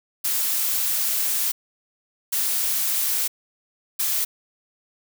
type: noise bursts at uneven times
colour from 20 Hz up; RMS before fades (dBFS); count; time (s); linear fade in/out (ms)
blue; -23; 3; 0.24-1.52 / 2.32-3.28 / 3.99-4.25; 10
effects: none